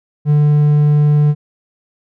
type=tone; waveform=triangle; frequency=148.2 Hz; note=D3; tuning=16 cents sharp; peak=-6 dBFS; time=0.25-1.35 s; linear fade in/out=50 ms; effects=none